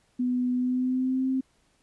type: tone with pitch glide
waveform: sine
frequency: 248.9 to 262.6 Hz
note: B3 to C4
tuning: +14 to +6 cents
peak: -23 dBFS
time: 0.19-1.41 s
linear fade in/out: 10 ms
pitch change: +92 cents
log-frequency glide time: 0.53-1.29 s
effects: pink hiss -67 dBFS RMS until 1.82 s + resampled to 24000 Hz